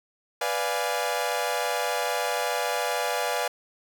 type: chord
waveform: sawtooth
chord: B diminished seventh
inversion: none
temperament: equal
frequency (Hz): 493.9 / 587.3 / 698.5 / 830.6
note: B4 / D5 / F5 / Ab5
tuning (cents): 0 / 0 / 0 / 0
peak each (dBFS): -27 / -27 / -27 / -27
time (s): 0.41-3.48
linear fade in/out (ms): 5
effects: none